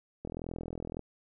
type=click train; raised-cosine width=2 ms; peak=-25 dBFS; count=32; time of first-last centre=0.25-0.993 s; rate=41.7 Hz; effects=none